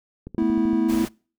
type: click train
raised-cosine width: 3 ms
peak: -22 dBFS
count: 7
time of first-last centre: 0.27-0.732 s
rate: 13 Hz
type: chord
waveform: triangle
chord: A suspended second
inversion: none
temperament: equal with one note detuned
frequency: 220 / 246.9 / 326 Hz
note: A3 / B3 / E4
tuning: 0 / 0 / -19 cents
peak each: -22 / -22 / -19 dBFS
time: 0.38-1.05 s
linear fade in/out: 2 ms
type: noise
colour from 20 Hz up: pink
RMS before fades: -35 dBFS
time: 0.88-1.09 s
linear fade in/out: 20 ms
effects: noise-tail reverb RT60 0.4 s tail -26 dB re dry